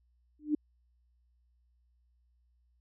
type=tone with exponential growth; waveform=sine; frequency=300 Hz; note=D4; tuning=37 cents sharp; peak=-22 dBFS; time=0.39-0.55 s; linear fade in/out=5 ms; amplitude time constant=34 ms; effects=added 60 Hz sine -67 dBFS peak until 2.8 s